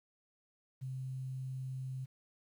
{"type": "tone with quantisation", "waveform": "sine", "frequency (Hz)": 130.81, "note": "C3", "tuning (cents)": 0, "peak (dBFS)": -38, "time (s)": [0.81, 2.06], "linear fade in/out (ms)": 20, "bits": 11, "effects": []}